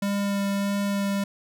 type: tone with vibrato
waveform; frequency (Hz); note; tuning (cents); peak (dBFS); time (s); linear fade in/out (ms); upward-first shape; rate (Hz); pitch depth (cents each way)
square; 200; G3; +35; -24; 0.02-1.24; 5; sine; 1.6; 10
effects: none